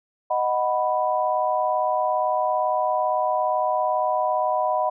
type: chord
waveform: sine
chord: B major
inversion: first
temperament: equal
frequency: 622.3 / 740 / 987.8 Hz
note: D#5 / F#5 / B5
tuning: 0 / 0 / 0 cents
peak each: -24 dBFS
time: 0.3-4.9 s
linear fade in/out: 10 ms
effects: none